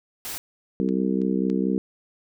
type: noise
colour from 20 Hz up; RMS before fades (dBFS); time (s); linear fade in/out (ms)
white; -33; 0.25-0.38; 0
type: harmonic tone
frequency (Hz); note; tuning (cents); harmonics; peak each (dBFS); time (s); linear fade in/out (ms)
64.4; C2; -27; 3 / 4 / 5 / 6 / 7; -24 / -26 / -28 / -30 / -31; 0.8-1.78; 0
type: clicks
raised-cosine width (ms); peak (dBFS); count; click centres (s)
0.2; -29 / -33 / -25; 3; 0.889 / 1.217 / 1.5
effects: none